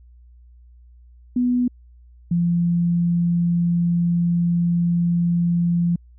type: tone pair in turn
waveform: sine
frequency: 246.9 / 172.08 Hz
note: B3 / F3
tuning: 0 / -25 cents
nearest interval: tritone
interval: 625 cents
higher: first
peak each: -16 dBFS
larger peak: neither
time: 1.36-1.68 / 2.31-5.96 s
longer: second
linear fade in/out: 5 ms
effects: added 60 Hz sine -45 dBFS peak until 6.18 s